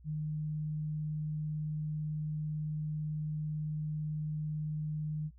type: tone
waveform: sine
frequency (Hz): 153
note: D#3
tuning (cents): -29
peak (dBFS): -33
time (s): 0.04-5.31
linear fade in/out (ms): 50
effects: noise-tail reverb RT60 0.1 s tail -26 dB re dry + added 60 Hz sine -54 dBFS peak until 5.38 s